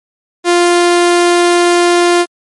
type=tone; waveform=sawtooth; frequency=349.2 Hz; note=F4; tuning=in tune; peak=-3 dBFS; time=0.44-2.26 s; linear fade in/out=50 ms; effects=MP3 48 kbps